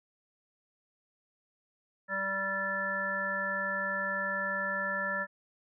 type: harmonic tone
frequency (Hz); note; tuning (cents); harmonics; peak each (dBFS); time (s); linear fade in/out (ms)
194.2; G3; -16; 1 / 3 / 5 / 7 / 9; -43 / -38 / -41 / -37 / -32; 2.08-5.27; 50
effects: none